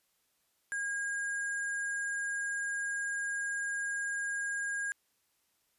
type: tone with sample-and-hold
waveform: sine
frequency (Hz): 1629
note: G#6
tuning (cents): -34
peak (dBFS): -32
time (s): 0.72-4.92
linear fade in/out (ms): 0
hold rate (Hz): 8820
effects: white hiss -75 dBFS RMS until 5.78 s + resampled to 32000 Hz